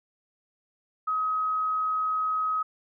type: tone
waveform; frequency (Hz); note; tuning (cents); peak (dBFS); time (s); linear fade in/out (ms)
sine; 1268; D#6; +32; -24; 1.07-2.63; 10
effects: none